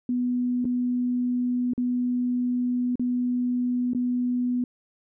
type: tone with dropouts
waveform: sine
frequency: 246.9 Hz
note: B3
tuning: in tune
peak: -22 dBFS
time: 0.09-4.64 s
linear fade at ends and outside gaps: 2 ms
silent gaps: 0.645-0.652 / 1.735-1.778 / 2.956-2.995 / 3.934-3.948 s
effects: none